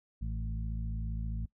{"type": "harmonic tone with a mistuned harmonic", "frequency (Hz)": 55, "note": "A1", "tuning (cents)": 0, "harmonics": [1, 2, 3, 4], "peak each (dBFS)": [-34, -40, -44, -46], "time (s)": [0.21, 1.46], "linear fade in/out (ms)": 10, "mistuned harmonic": 3, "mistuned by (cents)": -21, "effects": ["noise-tail reverb RT60 0.1 s tail -21 dB re dry"]}